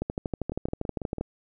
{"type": "two click trains", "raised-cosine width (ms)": 2, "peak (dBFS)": [-15, -20], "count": [16, 5], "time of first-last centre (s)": [[0.02, 1.21], [0.52, 1.183]], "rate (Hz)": [12.6, 6.03], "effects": []}